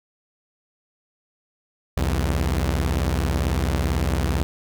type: beating tone pair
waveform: sawtooth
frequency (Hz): 64.4 / 82.4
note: C2 / E2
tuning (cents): -27 / 0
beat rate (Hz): 18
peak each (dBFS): -18 / -20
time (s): 1.97-4.43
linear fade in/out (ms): 0
effects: none